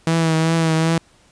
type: tone with vibrato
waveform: sawtooth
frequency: 162.4 Hz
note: E3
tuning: 26 cents flat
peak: -11 dBFS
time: 0.07-0.98 s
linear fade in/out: 2 ms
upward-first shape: triangle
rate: 2.6 Hz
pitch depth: 37 cents each way
effects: pink hiss -54 dBFS RMS until 1.31 s + resampled to 22050 Hz